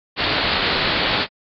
white low-pass noise, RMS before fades -21 dBFS, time 0.16-1.27 s, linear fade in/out 50 ms, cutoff 4600 Hz, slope 96 dB/octave, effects AAC 32 kbps

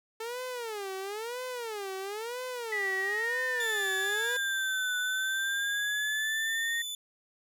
sawtooth tone with vibrato, 440 Hz, A4, in tune, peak -31 dBFS, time 0.2-4.37 s, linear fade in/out 5 ms, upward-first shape sine, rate 1 Hz, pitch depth 250 cents each way
sine linear two-way sweep, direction down then up, 1975.5 to 1483 to 1863 Hz, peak -29 dBFS, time 2.72-6.82 s, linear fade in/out 5 ms, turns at 4.97 s
sawtooth tone with pitch glide, 3520 to 3494 Hz, A7 to A7, 0 to -13 cents, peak -32 dBFS, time 3.6-6.95 s, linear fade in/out 2 ms, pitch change -13 cents, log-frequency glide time 5.68-6.01 s
effects none

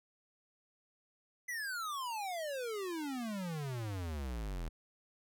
square exponential sweep, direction down, 2025 to 38.89 Hz, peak -38 dBFS, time 1.48-4.69 s, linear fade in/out 10 ms, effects none

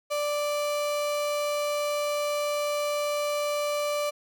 35% pulse tone, 587.3 Hz, D5, in tune, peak -24 dBFS, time 0.1-4.11 s, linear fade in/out 20 ms, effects none

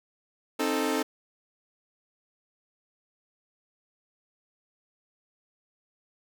sawtooth chord, A diminished, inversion first, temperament equal with one note detuned, 264.1 / 311.1 / 440 Hz, C4 / Eb4 / A4, +16 / 0 / 0 cents, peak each -26 dBFS, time 0.59-1.03 s, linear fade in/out 10 ms, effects none

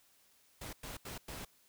pink noise bursts at uneven times, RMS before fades -45 dBFS, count 4, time 0.61-0.73 / 0.83-0.97 / 1.05-1.18 / 1.28-1.45 s, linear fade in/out 5 ms, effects white hiss -68 dBFS RMS until 1.68 s

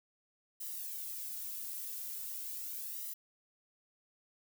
violet noise with flanger, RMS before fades -42 dBFS, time 0.6-3.14 s, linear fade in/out 10 ms, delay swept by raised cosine 1 to 2.6 ms, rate 0.4 Hz, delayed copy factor +0.85, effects none

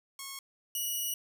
5% pulse tone pair in turn, 1093 / 2918 Hz, C#6 / F#7, -25 / -25 cents, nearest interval octave + perfect fourth, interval 1700 cents, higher second, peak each -28 / -23 dBFS, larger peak second, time 0.19-0.39 / 0.75-1.14 s, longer second, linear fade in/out 2 ms, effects none

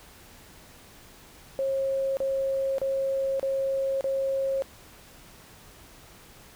sine tone bursts, 540 Hz, C#5, 45 cents flat, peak -24 dBFS, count 5, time 1.59-4.622 s, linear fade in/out 0 ms, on 580 ms, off 33 ms, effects pink hiss -51 dBFS RMS until 6.55 s

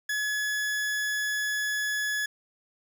40% pulse tone, 1700 Hz, G#6, 40 cents sharp, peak -26 dBFS, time 0.09-2.26 s, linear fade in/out 5 ms, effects none

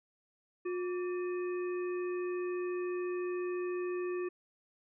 harmonic tone with a mistuned harmonic, 358.6 Hz, F4, 46 cents sharp, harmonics 1 / 3 / 5 / 7, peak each -33 / -47 / -50 / -50 dBFS, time 0.65-4.29 s, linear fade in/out 10 ms, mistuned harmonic 3, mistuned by +120 cents, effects none

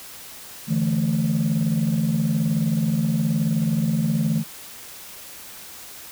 sine chord, D suspended second, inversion none, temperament equal with one note detuned, 146.83 / 165.77 / 220 Hz, D3 / E3 / A3, 0 / +10 / 0 cents, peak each -23 / -21 / -21 dBFS, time 0.67-4.44 s, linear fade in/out 50 ms, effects tanh soft clip ceiling -14 dBFS + white hiss -40 dBFS RMS until 6.11 s

